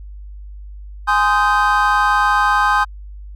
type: chord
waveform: triangle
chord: Ab major seventh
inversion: none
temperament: just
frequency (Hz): 830.6 / 1038.3 / 1245.9 / 1557.4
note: Ab5 / C6 / Eb6 / G6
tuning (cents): 0 / -14 / +2 / -12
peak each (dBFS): -16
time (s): 1.07-2.85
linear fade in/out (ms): 20
effects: added 50 Hz sine -31 dBFS peak until 3.35 s